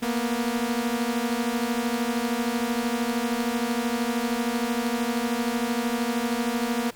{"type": "beating tone pair", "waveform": "sawtooth", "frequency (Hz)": [230.6, 243.6], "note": ["A#3", "B3"], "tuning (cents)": [-19, -24], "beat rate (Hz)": 13, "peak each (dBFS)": -23, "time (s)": [0.02, 6.91], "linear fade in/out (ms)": 10, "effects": ["pink hiss -50 dBFS RMS until 6.95 s"]}